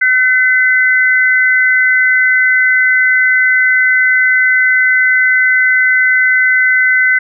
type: tone pair together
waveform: sine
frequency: 1521 / 2030 Hz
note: F#6 / B6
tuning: +47 / +47 cents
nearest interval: perfect fourth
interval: 500 cents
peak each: -10 dBFS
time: 0.01-7.19 s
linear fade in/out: 10 ms
effects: none